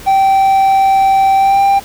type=tone with pitch glide; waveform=triangle; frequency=777 to 791 Hz; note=G5 to G5; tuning=-16 to +15 cents; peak=-5 dBFS; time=0.06-1.8 s; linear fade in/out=20 ms; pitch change=+31 cents; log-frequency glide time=1.37-1.61 s; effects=pink hiss -33 dBFS RMS until 1.84 s